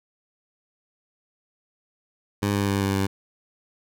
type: tone with pitch steps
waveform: 15% pulse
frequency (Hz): 101.6 / 100.49 / 99.39 / 98.31 / 97.24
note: G#2 / G2 / G2 / G2 / G2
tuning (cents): -38 / +43 / +24 / +5 / -13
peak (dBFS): -15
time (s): 2.42-3.07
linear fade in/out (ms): 10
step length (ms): 130
effects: none